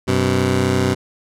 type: tone pair together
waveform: 15% pulse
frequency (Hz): 95.2 / 126.96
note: F#2 / B2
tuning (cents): +50 / +48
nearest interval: perfect fourth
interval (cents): 498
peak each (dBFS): -12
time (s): 0.07-0.95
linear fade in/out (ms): 20
effects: low-pass 10000 Hz 12 dB/octave